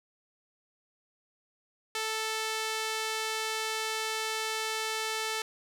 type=tone with band-pass filter; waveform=sawtooth; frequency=440 Hz; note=A4; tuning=in tune; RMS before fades=-33 dBFS; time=1.95-5.42 s; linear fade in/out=2 ms; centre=4200 Hz; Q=0.5; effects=none

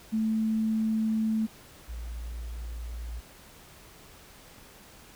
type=tone pair in turn; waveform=sine; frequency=220 / 57.72 Hz; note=A3 / A#1; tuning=0 / -16 cents; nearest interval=octave + major seventh; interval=2316 cents; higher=first; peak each=-24 / -34 dBFS; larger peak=first; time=0.12-1.47 / 1.88-3.21 s; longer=first; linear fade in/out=20 ms; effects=pink hiss -52 dBFS RMS until 5.15 s

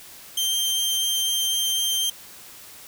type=tone; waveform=sawtooth; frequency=3152 Hz; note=G7; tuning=9 cents sharp; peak=-18 dBFS; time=0.37-2.1 s; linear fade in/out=5 ms; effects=white hiss -44 dBFS RMS until 2.87 s

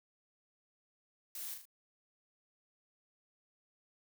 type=noise with echo; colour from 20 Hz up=blue; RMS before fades=-44 dBFS; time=1.35-1.54 s; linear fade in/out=2 ms; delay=38 ms; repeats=3; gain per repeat=-5 dB; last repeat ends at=1.654 s; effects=none

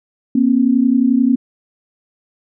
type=tone pair together; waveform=sine; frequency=238.1 / 269.4 Hz; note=A#3 / C#4; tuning=+37 / -49 cents; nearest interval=major second; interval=214 cents; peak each=-13 dBFS; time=0.35-1.36 s; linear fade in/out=5 ms; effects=none

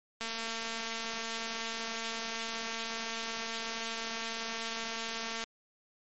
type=click train; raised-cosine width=0.2 ms; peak=-20 dBFS; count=1188; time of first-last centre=0.21-5.439 s; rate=227 Hz; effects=MP3 32 kbps

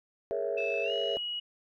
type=chord; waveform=sine; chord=A# half-diminished seventh; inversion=third; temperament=equal; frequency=415.3 / 466.2 / 554.4 / 659.3 Hz; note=G#4 / A#4 / C#5 / E5; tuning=0 / 0 / 0 / 0 cents; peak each=-34 dBFS; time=0.31-1.17 s; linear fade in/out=0 ms
type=tone with pitch glide; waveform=sine; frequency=2620 to 2907 Hz; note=E7 to F#7; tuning=-11 to -31 cents; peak=-32 dBFS; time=0.57-1.4 s; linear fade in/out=10 ms; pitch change=+180 cents; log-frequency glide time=0.83-0.92 s
effects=tanh soft clip ceiling -21 dBFS

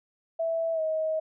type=tone with pitch glide; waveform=sine; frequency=658 to 632.3 Hz; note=E5 to D#5; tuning=-3 to +28 cents; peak=-25 dBFS; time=0.39-1.2 s; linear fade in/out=10 ms; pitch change=-69 cents; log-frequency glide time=0.73-0.81 s; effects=none

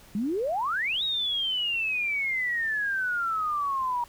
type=exponential two-way sweep; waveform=sine; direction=up then down; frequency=192 to 3831 to 948 Hz; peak=-25 dBFS; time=0.15-4.04 s; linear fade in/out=2 ms; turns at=1.03 s; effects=pink hiss -53 dBFS RMS until 4.08 s

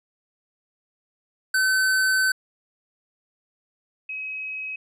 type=tone pair in turn; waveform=square / sine; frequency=1527 / 2547 Hz; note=G6 / D#7; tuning=-46 / +40 cents; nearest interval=major sixth; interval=886 cents; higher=second; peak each=-19 / -29 dBFS; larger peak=first; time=1.54-2.32 / 4.09-4.76 s; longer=first; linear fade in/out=5 ms; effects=resampled to 32000 Hz

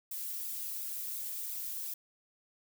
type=noise with flanger; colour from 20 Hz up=violet; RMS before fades=-39 dBFS; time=0.11-1.94 s; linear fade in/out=5 ms; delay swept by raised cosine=0.8 to 4.1 ms; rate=2.8 Hz; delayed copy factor=+0.95; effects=none

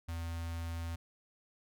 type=tone with notch filter; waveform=square; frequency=83.3 Hz; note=E2; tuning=19 cents sharp; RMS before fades=-39 dBFS; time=0.08-0.96 s; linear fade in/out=10 ms; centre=380 Hz; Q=1; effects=none

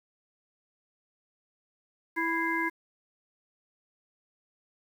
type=harmonic tone with a mistuned harmonic; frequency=329.6 Hz; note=E4; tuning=in tune; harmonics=1 / 3 / 5 / 6; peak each=-32 / -32 / -32 / -32 dBFS; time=2.16-2.7 s; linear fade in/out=20 ms; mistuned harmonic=6; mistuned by=+93 cents; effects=9-bit

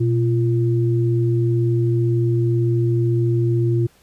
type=tone pair together; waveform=sine; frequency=120.92 / 344.8 Hz; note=B2 / F4; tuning=-36 / -22 cents; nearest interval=octave + tritone; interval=1814 cents; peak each=-16 / -21 dBFS; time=0-3.87 s; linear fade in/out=10 ms; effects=pink hiss -55 dBFS RMS until 4.02 s + resampled to 32000 Hz

